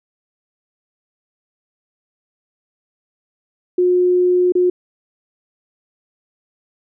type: tone with dropouts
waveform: sine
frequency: 360 Hz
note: F#4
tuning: 47 cents flat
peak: -11 dBFS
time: 3.78-4.7 s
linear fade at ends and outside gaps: 5 ms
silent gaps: 4.522-4.552 s
effects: none